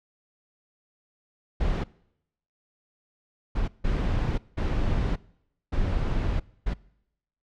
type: noise bursts at uneven times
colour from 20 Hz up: brown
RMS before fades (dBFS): -25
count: 6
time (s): 1.6-1.84 / 3.55-3.68 / 3.84-4.38 / 4.57-5.16 / 5.72-6.4 / 6.66-6.74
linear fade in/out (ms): 10
effects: noise-tail reverb RT60 0.8 s tail -23 dB re dry + low-pass 4000 Hz 12 dB/octave